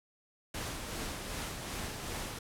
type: noise with tremolo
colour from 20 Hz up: pink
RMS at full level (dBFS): -38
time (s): 0.54-2.39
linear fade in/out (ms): 5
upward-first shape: sine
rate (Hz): 2.6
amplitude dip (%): 35
effects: low-pass 12000 Hz 12 dB/octave